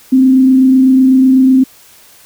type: tone with frequency modulation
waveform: sine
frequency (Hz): 261.4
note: C4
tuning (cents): -1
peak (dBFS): -4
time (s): 0.12-1.64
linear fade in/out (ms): 10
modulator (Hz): 28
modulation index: 0.23
effects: white hiss -42 dBFS RMS until 2.25 s